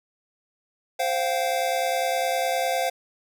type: chord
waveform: square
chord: C suspended fourth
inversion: none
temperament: equal with one note detuned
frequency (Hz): 523.3 / 698.5 / 768.3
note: C5 / F5 / G5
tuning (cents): 0 / 0 / -35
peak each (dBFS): -28 / -26 / -30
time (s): 0.99-2.9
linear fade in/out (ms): 10
effects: none